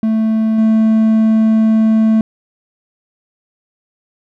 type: tone with level steps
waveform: triangle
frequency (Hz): 220.5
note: A3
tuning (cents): +4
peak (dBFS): -9 / -6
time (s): 0.03-2.21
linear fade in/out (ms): 2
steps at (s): 0.58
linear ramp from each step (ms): 5
effects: none